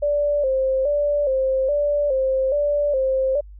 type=tone with vibrato; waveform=sine; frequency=554.4 Hz; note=C#5; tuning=in tune; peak=-17 dBFS; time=0.02-3.41 s; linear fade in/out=10 ms; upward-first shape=square; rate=1.2 Hz; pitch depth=85 cents each way; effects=added 50 Hz sine -38 dBFS peak until 3.59 s